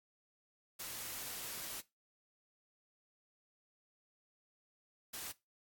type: noise bursts at uneven times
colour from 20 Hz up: white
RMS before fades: -44 dBFS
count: 2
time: 0.79-1.81 / 5.13-5.32 s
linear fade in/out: 10 ms
effects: noise-tail reverb RT60 0.2 s tail -18 dB re dry + AAC 64 kbps